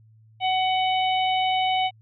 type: harmonic tone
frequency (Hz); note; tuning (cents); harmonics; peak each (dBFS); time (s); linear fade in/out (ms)
748; F#5; +19; 1 / 3 / 4 / 5; -21 / -30 / -28 / -35; 0.4-1.91; 50
effects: added 110 Hz sine -51 dBFS peak until 2.01 s